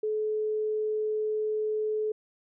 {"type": "tone", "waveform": "sine", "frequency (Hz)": 429.6, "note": "A4", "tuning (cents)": -41, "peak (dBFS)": -26, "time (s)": [0.03, 2.12], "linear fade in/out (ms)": 5, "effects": []}